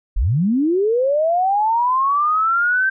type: linear sweep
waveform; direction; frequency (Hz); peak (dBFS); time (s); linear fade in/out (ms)
sine; up; 31.21 to 1568; -14; 0.16-2.9; 10
effects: none